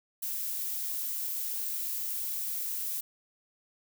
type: noise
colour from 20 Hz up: violet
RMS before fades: -34 dBFS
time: 0.22-3.01 s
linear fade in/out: 10 ms
effects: none